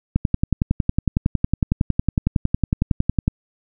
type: click train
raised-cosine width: 5 ms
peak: -4 dBFS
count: 35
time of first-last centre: 0.16-3.279 s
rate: 10.9 Hz
effects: none